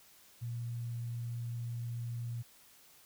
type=tone; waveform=sine; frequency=118.4 Hz; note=A#2; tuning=27 cents sharp; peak=-36 dBFS; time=0.41-2.43 s; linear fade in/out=20 ms; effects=white hiss -61 dBFS RMS until 3.05 s